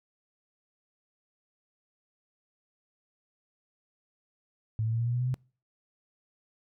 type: tone with pitch steps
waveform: sine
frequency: 110 / 112.44 / 114.94 / 117.49 / 120.09 / 122.76 / 125.48 / 128.27 Hz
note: A2 / A2 / A#2 / A#2 / B2 / B2 / B2 / C3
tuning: 0 / +38 / -24 / +14 / -48 / -10 / +28 / -34 cents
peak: -26 dBFS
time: 4.79-5.342 s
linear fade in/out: 0 ms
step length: 69 ms
effects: noise-tail reverb RT60 0.4 s tail -26 dB re dry